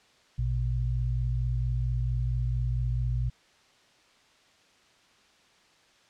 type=tone pair together; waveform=sine; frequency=57.58 / 122 Hz; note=A#1 / B2; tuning=-21 / -21 cents; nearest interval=octave + minor second; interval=1300 cents; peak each=-28 dBFS; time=0.38-3.3 s; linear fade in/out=10 ms; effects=white hiss -61 dBFS RMS until 6.09 s + low-pass 5000 Hz 12 dB/octave